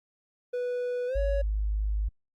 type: tone with pitch glide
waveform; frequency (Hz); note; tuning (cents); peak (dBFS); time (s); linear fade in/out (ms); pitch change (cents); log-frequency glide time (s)
triangle; 492.4 to 559.1; B4 to C#5; -5 to +15; -26; 0.53-1.42; 10; +220; 1.07-1.18
type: tone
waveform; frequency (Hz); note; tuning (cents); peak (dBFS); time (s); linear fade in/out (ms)
sine; 51.91; G#1; 0; -25; 1.15-2.09; 10
effects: Opus 48 kbps